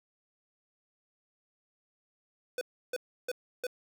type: tone bursts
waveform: square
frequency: 500 Hz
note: B4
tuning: 21 cents sharp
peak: -32 dBFS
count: 4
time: 2.58-3.668 s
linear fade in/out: 2 ms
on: 32 ms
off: 320 ms
effects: 10-bit